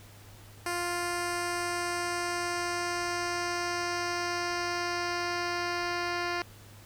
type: tone with low-pass filter sweep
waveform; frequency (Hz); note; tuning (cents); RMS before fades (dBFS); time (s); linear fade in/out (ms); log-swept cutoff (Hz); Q
10% pulse; 349.8; F4; +3; -32; 0.66-6.42; 2; 10000 to 4200; 1.6
effects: added 102 Hz sine -51 dBFS peak until 6.85 s + pink hiss -54 dBFS RMS until 6.85 s